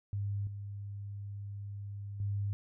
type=tone with level steps; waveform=sine; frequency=100.9 Hz; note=G#2; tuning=49 cents flat; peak=-32 / -39 / -31 dBFS; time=0.13-2.53 s; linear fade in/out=0 ms; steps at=0.47 / 2.2 s; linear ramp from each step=2 ms; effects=none